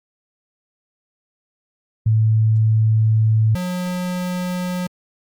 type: tone pair in turn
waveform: sine / square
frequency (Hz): 110 / 180.41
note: A2 / F#3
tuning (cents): 0 / -43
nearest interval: major sixth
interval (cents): 857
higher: second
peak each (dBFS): -12 / -22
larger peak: first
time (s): 2.06-3.55 / 3.55-4.87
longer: first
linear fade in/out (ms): 5
effects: Opus 48 kbps